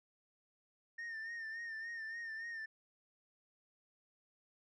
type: tone with vibrato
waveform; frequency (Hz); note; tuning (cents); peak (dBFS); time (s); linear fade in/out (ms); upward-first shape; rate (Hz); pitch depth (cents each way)
sine; 1818; A#6; -44; -39; 0.98-2.66; 10; sine; 3.5; 51
effects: tanh soft clip ceiling -41 dBFS